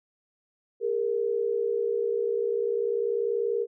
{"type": "tone pair together", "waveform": "sine", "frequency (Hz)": [405.9, 466.2], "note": ["G#4", "A#4"], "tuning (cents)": [-40, 0], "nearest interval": "major second", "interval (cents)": 240, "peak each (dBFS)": [-28, -26], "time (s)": [0.8, 3.67], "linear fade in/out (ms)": 50, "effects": []}